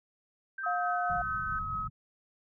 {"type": "tone with pitch glide", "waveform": "sine", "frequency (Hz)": [1568, 1521.6], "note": ["G6", "F#6"], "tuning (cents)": [0, 48], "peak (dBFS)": -35, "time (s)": [0.58, 1.59], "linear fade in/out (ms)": 5, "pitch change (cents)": -52, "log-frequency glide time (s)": [0.74, 0.99]}
{"type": "tone with tremolo", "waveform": "sine", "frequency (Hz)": 1277, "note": "D#6", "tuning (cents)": 45, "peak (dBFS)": -31, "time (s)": [0.63, 1.88], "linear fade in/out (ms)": 10, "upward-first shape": "sine", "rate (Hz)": 4.6, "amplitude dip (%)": 30}
{"type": "tone", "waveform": "sine", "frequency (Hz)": 710, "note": "F5", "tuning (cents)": 28, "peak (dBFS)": -30, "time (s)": [0.66, 1.22], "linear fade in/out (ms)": 5}
{"type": "low-pass noise", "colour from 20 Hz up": "pink", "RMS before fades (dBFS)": -42, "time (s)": [1.09, 1.9], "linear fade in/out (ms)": 10, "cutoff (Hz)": 200, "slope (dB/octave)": 48}
{"effects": []}